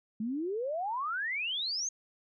sine exponential sweep, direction up, 208 to 6570 Hz, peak -31 dBFS, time 0.2-1.89 s, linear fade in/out 5 ms, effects none

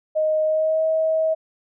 sine tone with pitch glide, 622.3 to 638 Hz, D#5 to D#5, 0 to +43 cents, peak -17 dBFS, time 0.15-1.35 s, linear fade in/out 20 ms, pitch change +43 cents, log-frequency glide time 0.44-0.84 s, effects none

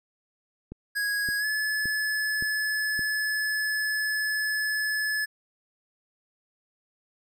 click train, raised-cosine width 3 ms, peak -25 dBFS, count 5, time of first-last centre 0.72-2.993 s, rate 1.76 Hz
square tone with pitch glide, 1656 to 1719.4 Hz, G#6 to A6, -5 to -40 cents, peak -26 dBFS, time 0.95-5.26 s, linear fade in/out 20 ms, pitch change +65 cents, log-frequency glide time 1.39-1.45 s
effects none

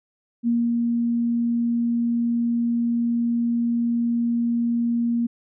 sine tone with ADSR envelope, 235.3 Hz, A#3, 16 cents sharp, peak -17 dBFS, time 0.43-5.27 s, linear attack 44 ms, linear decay 240 ms, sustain -2 dB, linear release 11 ms, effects none

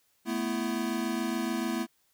square chord, A suspended second, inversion none, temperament equal with one note detuned, 220 / 246.9 / 333.1 Hz, A3 / B3 / E4, 0 / 0 / +18 cents, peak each -34 dBFS, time 0.25-1.87 s, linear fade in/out 50 ms, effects white hiss -70 dBFS RMS until 2.13 s

